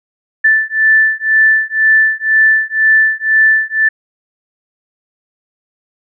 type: beating tone pair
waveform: sine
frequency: 1759 / 1761 Hz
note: A6 / A6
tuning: -1 / +1 cents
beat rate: 2 Hz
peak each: -11 dBFS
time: 0.44-3.89 s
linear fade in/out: 10 ms
effects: none